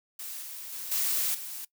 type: noise with level steps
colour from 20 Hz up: blue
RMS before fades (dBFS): -39 / -41 / -38 / -28 / -39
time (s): 0.19-1.65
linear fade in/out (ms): 5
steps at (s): 0.42 / 0.72 / 0.91 / 1.34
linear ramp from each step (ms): 10
effects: noise-tail reverb RT60 0.1 s tail -20 dB re dry